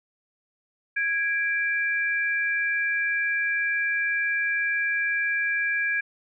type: tone pair together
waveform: sine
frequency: 1651 / 2349 Hz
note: G#6 / D7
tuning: -11 / 0 cents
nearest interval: tritone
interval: 611 cents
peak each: -24 / -27 dBFS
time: 0.96-6.01 s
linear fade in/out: 10 ms
effects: none